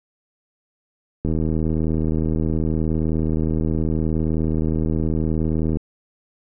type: click train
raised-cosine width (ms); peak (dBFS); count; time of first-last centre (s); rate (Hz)
3; -10; 359; 1.25-5.77; 79.2
effects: none